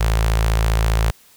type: tone with notch filter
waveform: sawtooth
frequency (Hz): 55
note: A1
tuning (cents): 0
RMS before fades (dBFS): -17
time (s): 0-1.11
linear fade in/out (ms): 10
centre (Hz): 260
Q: 0.63
effects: white hiss -51 dBFS RMS until 1.36 s

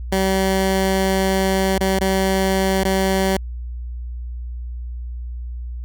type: tone with dropouts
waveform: 15% pulse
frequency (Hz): 191.4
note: G3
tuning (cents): -41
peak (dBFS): -10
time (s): 0.12-3.37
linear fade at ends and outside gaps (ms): 5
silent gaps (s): 1.782-1.807 / 1.99-2.01 / 2.836-2.849
effects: added 60 Hz sine -26 dBFS peak until 5.84 s

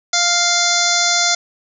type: harmonic tone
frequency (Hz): 698.5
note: F5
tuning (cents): 0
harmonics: 1 / 2 / 3 / 5 / 6 / 7 / 8 / 9 / 10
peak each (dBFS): -22 / -22 / -22 / -22 / -22 / -22 / -22 / -22 / -22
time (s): 0.13-1.35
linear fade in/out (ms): 5
effects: none

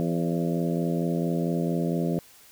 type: harmonic tone with a mistuned harmonic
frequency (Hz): 84.4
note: E2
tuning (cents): +41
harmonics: 2 / 3 / 4 / 5 / 6 / 7 / 8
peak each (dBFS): -26 / -30 / -32 / -34 / -36 / -37 / -38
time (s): 0-2.19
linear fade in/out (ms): 0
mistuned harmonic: 6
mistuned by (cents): +44
effects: white hiss -53 dBFS RMS until 2.51 s

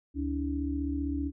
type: tone cluster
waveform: sine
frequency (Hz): 73 / 283.2 / 318.7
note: D2 / C#4 / D#4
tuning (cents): -10 / +37 / +42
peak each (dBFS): -33 / -31 / -38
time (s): 0.14-1.32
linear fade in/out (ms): 50
effects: none

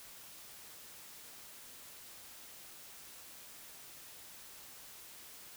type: silence
effects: white hiss -53 dBFS RMS until 5.56 s

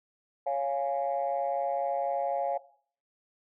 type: chord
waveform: sine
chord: Db major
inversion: none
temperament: equal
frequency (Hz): 554.4 / 698.5 / 830.6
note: Db5 / F5 / Ab5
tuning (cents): 0 / 0 / 0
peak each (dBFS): -30 / -30 / -32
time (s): 0.46-2.58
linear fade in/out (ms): 10
effects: noise-tail reverb RT60 0.5 s tail -17 dB re dry + tanh soft clip ceiling -20 dBFS

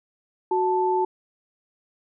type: tone pair together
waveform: sine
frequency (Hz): 369.8 / 880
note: F#4 / A5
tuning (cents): -1 / 0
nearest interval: octave + minor third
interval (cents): 1501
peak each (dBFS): -22 / -22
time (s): 0.51-1.05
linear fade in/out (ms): 5
effects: none

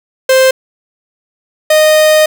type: tone pair in turn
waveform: 45% pulse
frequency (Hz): 523.3 / 618.2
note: C5 / D#5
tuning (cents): 0 / -11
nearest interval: minor third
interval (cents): 289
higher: second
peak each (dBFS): -5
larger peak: neither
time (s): 0.29-0.51 / 1.7-2.26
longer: second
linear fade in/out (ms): 5
effects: none

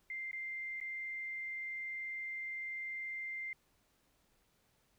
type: tone with dropouts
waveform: sine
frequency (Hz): 2093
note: C7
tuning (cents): 0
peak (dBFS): -39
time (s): 0.1-3.53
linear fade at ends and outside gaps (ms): 2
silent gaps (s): 0.313-0.33 / 0.802-0.812
effects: pink hiss -74 dBFS RMS until 4.98 s

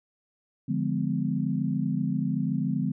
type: chord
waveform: sine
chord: D diminished seventh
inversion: none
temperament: equal with one note detuned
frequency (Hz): 146.83 / 174.61 / 207.7 / 253.4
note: D3 / F3 / Ab3 / Cb4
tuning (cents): 0 / 0 / 0 / +45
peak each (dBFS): -30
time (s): 0.68-2.92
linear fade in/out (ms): 10
effects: none

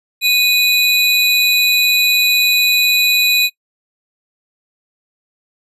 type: tone pair together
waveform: square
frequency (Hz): 2489 / 3958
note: D#7 / B7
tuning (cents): 0 / +3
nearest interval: minor sixth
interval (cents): 803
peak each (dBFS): -14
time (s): 0.21-3.5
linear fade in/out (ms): 50
effects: noise-tail reverb RT60 0.1 s tail -23 dB re dry + resampled to 32000 Hz

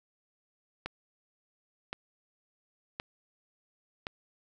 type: click train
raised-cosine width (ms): 0.3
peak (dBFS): -19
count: 4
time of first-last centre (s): 0.86-4.069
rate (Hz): 0.935
effects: none

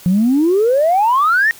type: exponential sweep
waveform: sine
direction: up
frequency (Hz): 171.9 to 1880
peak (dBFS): -9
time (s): 0.06-1.51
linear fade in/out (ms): 0
effects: tanh soft clip ceiling -6 dBFS + white hiss -40 dBFS RMS until 1.59 s

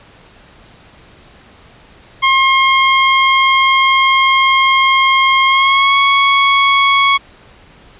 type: tone with pitch glide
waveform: 20% pulse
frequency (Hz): 1071 to 1107.5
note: C6 to C#6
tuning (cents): +40 to -2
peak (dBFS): -3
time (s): 2.22-7.18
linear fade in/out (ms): 20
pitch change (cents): +58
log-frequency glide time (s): 5.46-5.96
effects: pink hiss -43 dBFS RMS until 7.99 s + resampled to 8000 Hz

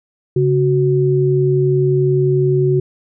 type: tone pair together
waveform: sine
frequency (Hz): 138.59 / 370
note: C#3 / F#4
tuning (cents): 0 / 0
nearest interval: octave + perfect fourth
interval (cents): 1700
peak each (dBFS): -14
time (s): 0.36-2.8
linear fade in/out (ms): 5
effects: none

